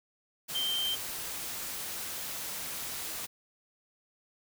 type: tone in noise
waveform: sine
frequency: 3136 Hz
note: G7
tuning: in tune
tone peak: -29 dBFS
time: 0.54-0.96 s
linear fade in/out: 20 ms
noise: white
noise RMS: -38 dBFS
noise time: 0.48-3.27 s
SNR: +6 dB
effects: none